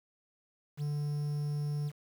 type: tone with quantisation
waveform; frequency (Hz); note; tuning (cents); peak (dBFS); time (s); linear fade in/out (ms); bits
triangle; 146.83; D3; 0; -29; 0.77-1.92; 50; 9
effects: none